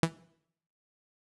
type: tone with exponential decay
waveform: sawtooth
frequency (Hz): 164.3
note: E3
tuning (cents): -5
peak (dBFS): -14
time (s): 0.03-0.12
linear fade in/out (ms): 2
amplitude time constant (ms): 18
effects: noise-tail reverb RT60 0.7 s tail -20 dB re dry + resampled to 24000 Hz